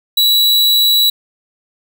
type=tone; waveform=45% pulse; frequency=3922 Hz; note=B7; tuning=13 cents flat; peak=-9 dBFS; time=0.17-1.1 s; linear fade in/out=5 ms; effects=none